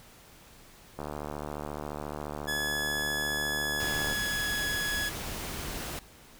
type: click train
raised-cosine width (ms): 1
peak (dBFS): -22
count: 234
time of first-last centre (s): 0.99-4.126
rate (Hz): 74.3
type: tone with pitch glide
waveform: sawtooth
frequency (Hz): 1700 to 1683.4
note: G#6 to G#6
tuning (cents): +40 to +23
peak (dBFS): -26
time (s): 2.47-5.1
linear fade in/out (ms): 20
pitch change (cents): -17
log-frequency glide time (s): 3.5-4.45
type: noise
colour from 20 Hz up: pink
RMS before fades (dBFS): -37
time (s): 3.8-5.99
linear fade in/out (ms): 0
effects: pink hiss -54 dBFS RMS until 6.39 s